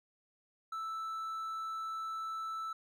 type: tone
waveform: triangle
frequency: 1318.5 Hz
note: E6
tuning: in tune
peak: -35 dBFS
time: 0.72-2.73 s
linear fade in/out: 5 ms
effects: none